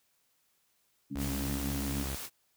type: harmonic tone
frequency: 70 Hz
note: C#2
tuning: 18 cents sharp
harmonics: 2 / 3 / 4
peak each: -43 / -40 / -37 dBFS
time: 1.1-2.05 s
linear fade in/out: 20 ms
type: tone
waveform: sawtooth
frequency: 67.8 Hz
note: C#2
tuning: 38 cents flat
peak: -31 dBFS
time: 1.15-2.16 s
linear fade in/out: 10 ms
type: noise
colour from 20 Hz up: white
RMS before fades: -41 dBFS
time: 1.17-2.3 s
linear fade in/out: 50 ms
effects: white hiss -73 dBFS RMS until 2.56 s